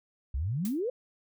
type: exponential sweep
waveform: sine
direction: up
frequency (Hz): 59.2 to 531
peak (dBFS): -28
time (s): 0.34-0.9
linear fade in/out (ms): 5
type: noise with exponential decay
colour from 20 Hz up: blue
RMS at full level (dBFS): -37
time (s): 0.65-0.81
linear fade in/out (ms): 1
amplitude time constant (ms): 33
effects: none